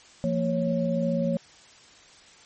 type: tone cluster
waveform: sine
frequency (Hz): 171.6 / 229.6 / 550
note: F3 / A#3 / C#5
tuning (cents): -30 / -26 / -14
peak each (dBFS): -27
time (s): 0.24-1.37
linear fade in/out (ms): 0
effects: white hiss -52 dBFS RMS until 2.45 s + MP3 32 kbps